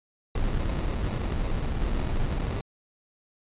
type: noise with sample-and-hold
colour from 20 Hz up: brown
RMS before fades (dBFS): -27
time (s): 0.35-2.61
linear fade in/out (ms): 5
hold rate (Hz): 1575
effects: resampled to 8000 Hz